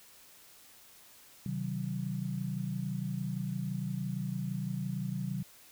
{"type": "chord", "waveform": "sine", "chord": "C diminished", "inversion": "none", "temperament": "just", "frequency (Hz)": [130.81, 156.98, 188.37], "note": ["C3", "Eb3", "Gb3"], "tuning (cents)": [0, 16, 31], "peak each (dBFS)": [-37, -38, -36], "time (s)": [1.46, 5.43], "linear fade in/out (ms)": 2, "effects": ["white hiss -57 dBFS RMS until 5.71 s"]}